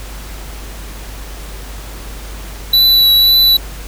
square tone with vibrato, 3951 Hz, B7, in tune, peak -7 dBFS, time 2.73-3.57 s, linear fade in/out 5 ms, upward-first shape triangle, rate 1.9 Hz, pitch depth 17 cents each way, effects added 50 Hz sine -27 dBFS peak until 3.87 s + pink hiss -33 dBFS RMS until 3.87 s

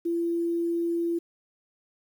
sine tone with quantisation, 339.2 Hz, E4, 50 cents sharp, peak -24 dBFS, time 0.05-1.19 s, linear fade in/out 10 ms, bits 9, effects none

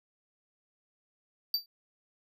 square tone with exponential decay, 4649 Hz, D8, 18 cents flat, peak -23 dBFS, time 1.54-1.66 s, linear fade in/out 2 ms, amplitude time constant 25 ms, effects none

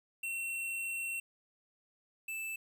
square tone pair in turn, 2717 / 2640 Hz, F7 / E7, -48 / +2 cents, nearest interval unison, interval 50 cents, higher first, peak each -36 / -38 dBFS, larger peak first, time 0.23-1.2 / 2.28-2.56 s, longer first, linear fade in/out 5 ms, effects 11-bit

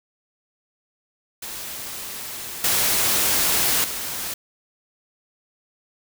white noise with level steps, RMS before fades -33 / -20 / -29 dBFS, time 1.42-4.34 s, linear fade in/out 5 ms, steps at 2.64 / 3.84 s, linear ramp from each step 2 ms, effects none

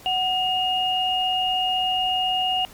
sine tone pair together, 743 / 2849 Hz, F#5 / F7, +7 / +34 cents, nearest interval octave + major seventh, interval 2327 cents, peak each -23 / -22 dBFS, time 0.06-2.65 s, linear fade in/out 0 ms, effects pink hiss -46 dBFS RMS until 2.73 s + MP3 96 kbps

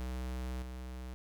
square tone with level steps, 63.1 Hz, B1, 38 cents sharp, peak -37 / -42 dBFS, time 0-1.14 s, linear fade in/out 0 ms, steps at 0.62 s, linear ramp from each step 5 ms, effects none

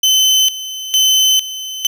30% pulse tone with tremolo, 3053 Hz, G7, 46 cents flat, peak -6 dBFS, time 0.03-1.87 s, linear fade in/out 5 ms, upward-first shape square, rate 1.1 Hz, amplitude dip 80%, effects none

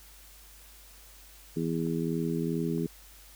harmonic tone, 82.41 Hz, E2, in tune, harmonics 2 / 3 / 4 / 5, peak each -31 / -33 / -34 / -35 dBFS, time 1.56-2.87 s, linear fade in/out 10 ms
clicks, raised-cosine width 1 ms, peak -39 dBFS, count 2, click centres 1.868 / 2.779 s
effects added 50 Hz sine -54 dBFS peak until 3.35 s + white hiss -54 dBFS RMS until 3.35 s

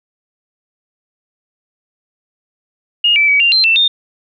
sine tone with pitch steps, 2853 / 2318 / 2273 / 2783 / 4126 / 2672 / 3647 Hz, F7 / D7 / C#7 / F7 / C8 / E7 / A#7, +36 / -23 / +43 / -7 / -25 / +23 / -39 cents, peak -8 dBFS, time 3.04-3.88 s, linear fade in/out 5 ms, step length 120 ms, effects none

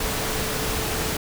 sine tone in noise, 437.5 Hz, A4, 10 cents flat, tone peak -34 dBFS, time 0-1.17 s, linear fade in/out 5 ms, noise pink, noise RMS -26 dBFS, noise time 0-1.17 s, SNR -11 dB, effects none

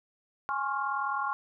sine chord, Db major seventh, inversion second, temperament equal with one note detuned, 830.6 / 1069.1 / 1108.7 / 1396.9 Hz, Ab5 / C6 / Db6 / F6, 0 / +37 / 0 / 0 cents, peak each -34 dBFS, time 0.49-1.33 s, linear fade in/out 0 ms, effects none

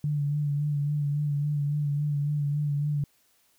sine tone with vibrato, 146 Hz, D3, 10 cents flat, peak -24 dBFS, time 0.04-3.04 s, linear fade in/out 2 ms, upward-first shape sine, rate 3.6 Hz, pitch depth 34 cents each way, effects white hiss -66 dBFS RMS until 3.58 s

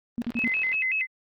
sine tone bursts, 236.4 Hz, A#3, 24 cents sharp, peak -25 dBFS, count 4, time 0.18-0.477 s, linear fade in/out 0 ms, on 39 ms, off 47 ms
click train, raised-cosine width 0.3 ms, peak -26 dBFS, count 22, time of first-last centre 0.22-0.742 s, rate 40.2 Hz
sine tone with vibrato, 2298 Hz, D7, 38 cents flat, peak -23 dBFS, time 0.35-1.07 s, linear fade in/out 50 ms, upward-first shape square, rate 5.3 Hz, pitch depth 200 cents each way
effects Opus 32 kbps

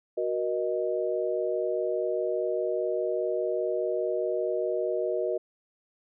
sine chord, D# minor, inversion first, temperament equal with one note detuned, 370 / 474.9 / 622.3 Hz, F#4 / A#4 / D#5, 0 / +32 / 0 cents, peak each -30 / -30 / -30 dBFS, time 0.17-5.38 s, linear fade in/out 10 ms, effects none

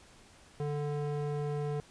square tone with band-pass filter, 146.83 Hz, D3, in tune, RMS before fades -34 dBFS, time 0.6-1.8 s, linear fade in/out 0 ms, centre 370 Hz, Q 1, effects pink hiss -58 dBFS RMS until 1.9 s + resampled to 22050 Hz

